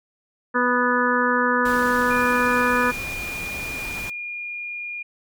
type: harmonic tone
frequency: 246.6 Hz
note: B3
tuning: 2 cents flat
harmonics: 1 / 2 / 4 / 5 / 6 / 7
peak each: -24 / -24 / -24 / -24 / -24 / -24 dBFS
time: 0.54-2.92 s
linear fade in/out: 20 ms
type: noise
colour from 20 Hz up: pink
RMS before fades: -34 dBFS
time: 1.65-4.1 s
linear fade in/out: 5 ms
type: tone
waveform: sine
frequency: 2423 Hz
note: D#7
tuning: 47 cents flat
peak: -28 dBFS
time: 2.1-5.03 s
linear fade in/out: 10 ms
effects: MP3 96 kbps